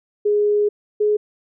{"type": "tone pair in turn", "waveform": "sine", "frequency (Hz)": [415.3, 420.1], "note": ["G#4", "G#4"], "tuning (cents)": [0, 20], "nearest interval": "unison", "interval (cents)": 20, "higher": "second", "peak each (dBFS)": -14, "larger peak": "neither", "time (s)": [[0.25, 0.69], [1, 1.17]], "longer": "first", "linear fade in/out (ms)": 10, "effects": []}